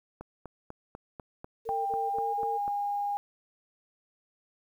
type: click train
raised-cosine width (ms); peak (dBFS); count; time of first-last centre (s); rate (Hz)
1; -27; 11; 0.21-2.679; 4.05
type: tone bursts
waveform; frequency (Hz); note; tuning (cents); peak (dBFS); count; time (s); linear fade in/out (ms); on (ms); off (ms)
sine; 453.8; A#4; -47; -34; 4; 1.65-2.583; 20; 210; 31
type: tone with pitch glide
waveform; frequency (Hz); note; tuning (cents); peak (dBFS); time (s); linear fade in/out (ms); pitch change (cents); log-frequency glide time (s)
sine; 793 to 813.4; G5 to G#5; +20 to -36; -28; 1.69-3.17; 0; +44; 2.04-2.32
effects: 10-bit